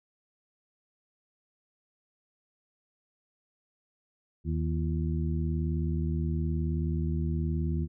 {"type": "harmonic tone with a mistuned harmonic", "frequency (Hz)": 79, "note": "D#2", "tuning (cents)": 27, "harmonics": [1, 2, 3, 4], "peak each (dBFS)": [-29, -31, -37, -39], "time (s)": [4.44, 7.88], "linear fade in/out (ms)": 50, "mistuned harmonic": 4, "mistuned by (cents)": 120, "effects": []}